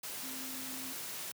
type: tone in noise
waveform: sine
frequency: 261 Hz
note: C4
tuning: 4 cents flat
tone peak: -47 dBFS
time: 0.23-0.93 s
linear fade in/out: 5 ms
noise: white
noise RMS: -42 dBFS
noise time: 0.03-1.32 s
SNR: -8 dB
effects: high-pass 100 Hz 12 dB/octave